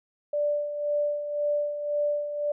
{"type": "tone with tremolo", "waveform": "sine", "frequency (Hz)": 587.3, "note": "D5", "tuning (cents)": 0, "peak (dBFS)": -22, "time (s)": [0.33, 2.52], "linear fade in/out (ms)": 5, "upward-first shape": "sine", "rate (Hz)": 1.9, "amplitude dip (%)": 60, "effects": []}